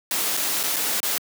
white noise with dropouts, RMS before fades -24 dBFS, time 0.11-1.18 s, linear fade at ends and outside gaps 1 ms, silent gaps 0.368-0.373 / 0.631-0.636 / 0.761-0.765 / 1.002-1.03 s, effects high-pass 200 Hz 12 dB/octave

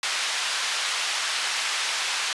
white band-pass noise, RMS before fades -27 dBFS, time 0.03-2.33 s, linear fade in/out 2 ms, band 1000 to 4600 Hz, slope 12 dB/octave, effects resampled to 24000 Hz

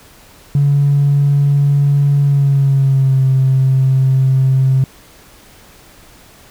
triangle tone with pitch glide, 142.1 to 132.58 Hz, C#3 to C3, +43 to +23 cents, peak -5 dBFS, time 0.55-4.84 s, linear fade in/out 2 ms, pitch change -120 cents, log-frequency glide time 2.2-3.24 s, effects tanh soft clip ceiling -6 dBFS + pink hiss -43 dBFS RMS until 6.5 s

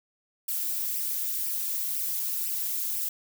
violet noise with flanger, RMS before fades -30 dBFS, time 0.48-3.09 s, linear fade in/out 5 ms, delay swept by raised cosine 0.36 to 4.46 ms, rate 2 Hz, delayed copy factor +0.75, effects none

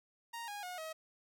sawtooth tone with pitch steps, 932.3 / 821 / 723.1 / 636.8 Hz, A#5 / G#5 / F#5 / D#5, 0 / -20 / -40 / +40 cents, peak -38 dBFS, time 0.33-0.93 s, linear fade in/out 10 ms, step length 150 ms, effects none

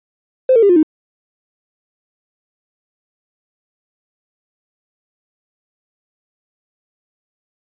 triangle tone with pitch steps, 518 / 456.2 / 401.7 / 353.8 / 311.6 Hz, C5 / A#4 / G4 / F4 / D#4, -17 / -37 / +42 / +23 / +3 cents, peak -3 dBFS, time 0.49-0.83 s, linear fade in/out 5 ms, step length 68 ms, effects tanh soft clip ceiling -5 dBFS + resampled to 8000 Hz

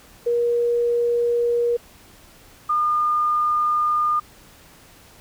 sine tone pair in turn, 475.5 / 1213.5 Hz, A#4 / D#6, +34 / -44 cents, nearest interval octave + major third, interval 1622 cents, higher second, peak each -17 dBFS, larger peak neither, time 0.26-1.77 / 2.69-4.2 s, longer neither, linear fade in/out 10 ms, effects pink hiss -49 dBFS RMS until 5.2 s

